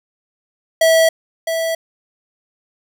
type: tone pair in turn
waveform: square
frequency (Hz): 651 / 655.1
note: E5 / E5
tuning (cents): -22 / -11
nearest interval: unison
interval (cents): 11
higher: second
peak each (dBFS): -10 / -18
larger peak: first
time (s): 0.81-1.09 / 1.47-1.75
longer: neither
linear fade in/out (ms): 5
effects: none